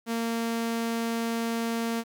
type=tone; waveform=sawtooth; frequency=230 Hz; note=A#3; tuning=23 cents flat; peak=-23 dBFS; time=0.06-2.04 s; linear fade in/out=50 ms; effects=10-bit